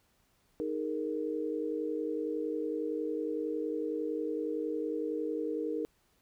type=chord; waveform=sine; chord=D# suspended fourth; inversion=none; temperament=equal; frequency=311.1 / 415.3 / 466.2 Hz; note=D#4 / G#4 / A#4; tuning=0 / 0 / 0 cents; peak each=-35 / -38 / -35 dBFS; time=0.6-5.85 s; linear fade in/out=0 ms; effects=pink hiss -71 dBFS RMS until 6.21 s